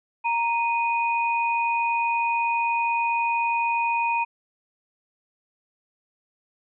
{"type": "tone pair together", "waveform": "sine", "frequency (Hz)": [932.3, 2482], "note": ["A#5", "D#7"], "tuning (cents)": [0, -5], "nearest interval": "octave + perfect fourth", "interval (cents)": 1695, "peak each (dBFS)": [-22, -26], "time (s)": [0.24, 4.25], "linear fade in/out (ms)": 20, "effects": []}